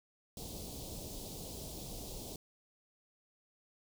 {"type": "band-stop noise", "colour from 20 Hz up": "pink", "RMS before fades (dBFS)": -45, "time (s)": [0.37, 2.36], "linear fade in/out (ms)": 2, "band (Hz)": [730, 3600], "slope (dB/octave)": 24, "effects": []}